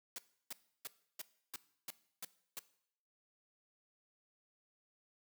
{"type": "noise bursts", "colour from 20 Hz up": "white", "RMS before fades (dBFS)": -44, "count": 8, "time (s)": [0.16, 2.592], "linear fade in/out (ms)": 2, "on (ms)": 24, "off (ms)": 320, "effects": ["noise-tail reverb RT60 0.7 s tail -18 dB re dry", "high-pass 150 Hz 12 dB/octave"]}